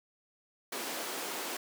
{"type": "high-pass noise", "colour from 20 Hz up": "pink", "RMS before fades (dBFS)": -38, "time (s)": [0.72, 1.57], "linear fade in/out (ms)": 5, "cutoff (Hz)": 280, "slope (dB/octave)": 24, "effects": []}